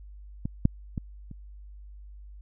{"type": "clicks", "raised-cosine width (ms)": 5, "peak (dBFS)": [-17, -7, -18, -28], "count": 4, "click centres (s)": [0.455, 0.654, 0.978, 1.313], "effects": ["added 50 Hz sine -43 dBFS peak until 2.41 s"]}